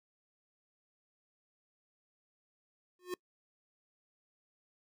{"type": "tone with exponential growth", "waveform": "square", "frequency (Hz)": 360.9, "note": "F#4", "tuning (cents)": -43, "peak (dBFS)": -33, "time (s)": [2.99, 3.14], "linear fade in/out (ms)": 2, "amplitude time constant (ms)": 32, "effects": ["noise-tail reverb RT60 0.1 s tail -25 dB re dry"]}